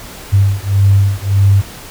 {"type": "beating tone pair", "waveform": "sine", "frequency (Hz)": [98, 99.7], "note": ["G2", "G2"], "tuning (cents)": [0, 30], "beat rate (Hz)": 1.7, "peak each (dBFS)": -11, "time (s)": [0.32, 1.62], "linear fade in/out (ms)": 20, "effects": ["pink hiss -32 dBFS RMS until 1.9 s"]}